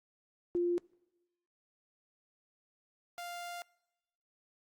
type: tone pair in turn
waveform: sine / sawtooth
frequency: 349.2 / 698.4 Hz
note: F4 / F5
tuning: 0 / 0 cents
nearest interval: octave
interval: 1200 cents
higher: second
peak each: -28 / -37 dBFS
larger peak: first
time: 0.55-0.78 / 3.18-3.62 s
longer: second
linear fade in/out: 0 ms
effects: noise-tail reverb RT60 1.0 s tail -25 dB re dry + Opus 32 kbps